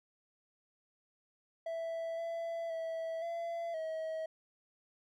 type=tone with pitch steps; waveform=triangle; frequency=660 / 668 / 654 / 676 / 639 Hz; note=E5 / E5 / E5 / E5 / D#5; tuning=+2 / +23 / -14 / +43 / +46 cents; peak=-34 dBFS; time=1.66-4.26 s; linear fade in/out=5 ms; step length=520 ms; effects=none